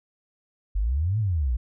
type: exponential two-way sweep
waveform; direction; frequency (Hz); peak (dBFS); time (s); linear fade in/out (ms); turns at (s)
sine; up then down; 45.01 to 113.7 to 55.1; -21; 0.75-1.57; 10; 1.19
effects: none